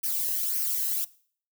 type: noise with flanger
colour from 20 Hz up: violet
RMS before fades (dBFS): -28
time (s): 0.03-1.05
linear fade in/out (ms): 10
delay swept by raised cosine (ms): 0.26 to 0.88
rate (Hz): 1.8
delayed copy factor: -0.6
effects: noise-tail reverb RT60 0.5 s tail -20 dB re dry